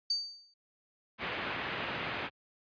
sine tone with exponential decay, 4614 Hz, D8, 31 cents flat, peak -25 dBFS, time 0.1-0.54 s, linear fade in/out 5 ms, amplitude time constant 94 ms
white low-pass noise, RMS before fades -37 dBFS, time 1.18-2.3 s, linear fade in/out 50 ms, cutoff 2800 Hz, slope 24 dB/octave
effects high-pass 80 Hz 12 dB/octave + resampled to 11025 Hz

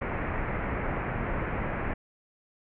pink low-pass noise, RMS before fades -31 dBFS, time 0.01-1.94 s, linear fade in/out 10 ms, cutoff 2300 Hz, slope 48 dB/octave, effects none

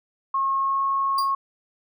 sine tone with pitch glide, 1084 to 1092.2 Hz, C#6 to C#6, -39 to -26 cents, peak -20 dBFS, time 0.34-1.35 s, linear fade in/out 5 ms, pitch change +13 cents, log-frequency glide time 0.57-0.83 s
40% pulse tone with exponential decay, 4781 Hz, D8, 30 cents sharp, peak -22 dBFS, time 1.18-1.32 s, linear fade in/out 5 ms, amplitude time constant 29 ms
effects none

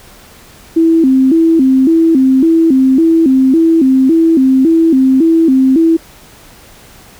sine tone with vibrato, 293.7 Hz, D4, in tune, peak -5 dBFS, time 0.76-5.97 s, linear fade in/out 10 ms, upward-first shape square, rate 1.8 Hz, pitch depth 190 cents each way, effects pink hiss -39 dBFS RMS until 7.19 s

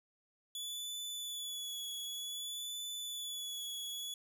sawtooth tone with vibrato, 3429 Hz, A7, 45 cents flat, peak -37 dBFS, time 0.55-4.14 s, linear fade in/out 2 ms, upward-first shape sine, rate 0.54 Hz, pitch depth 32 cents each way, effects none

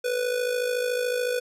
square tone with amplitude modulation, 493.9 Hz, B4, in tune, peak -22 dBFS, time 0.04-1.4 s, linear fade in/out 10 ms, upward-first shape sine, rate 53.8 Hz, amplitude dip 60%, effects resampled to 32000 Hz

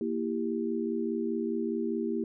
sine chord, E diminished, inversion second, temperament equal with one note detuned, 233.1 / 329.6 / 394.5 Hz, Bb3 / E4 / G4, 0 / 0 / +11 cents, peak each -32 / -33 / -33 dBFS, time 0.01-2.24 s, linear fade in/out 2 ms, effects none

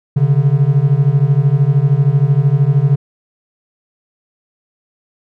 triangle beating tone pair, 134.1 / 147.1 Hz, C3 / D3, +43 / +3 cents, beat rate 13 Hz, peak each -10 dBFS, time 0.16-2.96 s, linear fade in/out 10 ms, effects none

